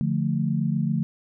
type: chord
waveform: sine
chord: D minor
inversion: none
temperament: equal with one note detuned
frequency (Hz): 146.83 / 174.61 / 220.9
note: D3 / F3 / A3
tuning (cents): 0 / 0 / +7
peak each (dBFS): -25 / -26 / -26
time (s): 0.01-1.03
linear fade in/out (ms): 0
effects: none